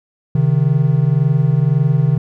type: tone pair together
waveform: triangle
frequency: 133.71 / 155.56 Hz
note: C3 / D#3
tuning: +38 / 0 cents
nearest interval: minor third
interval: 262 cents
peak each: -12 dBFS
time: 0.35-2.18 s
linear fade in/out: 5 ms
effects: none